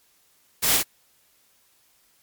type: noise with echo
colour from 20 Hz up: white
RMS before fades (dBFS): -21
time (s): 0.62-0.78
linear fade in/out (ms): 20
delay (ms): 53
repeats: 1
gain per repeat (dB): -2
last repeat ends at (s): 0.833
effects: white hiss -62 dBFS RMS until 2.22 s + MP3 96 kbps